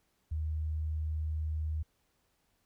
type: tone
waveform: sine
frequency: 77.78 Hz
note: D#2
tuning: in tune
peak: -31 dBFS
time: 0.31-1.83 s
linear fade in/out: 10 ms
effects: pink hiss -75 dBFS RMS until 2.65 s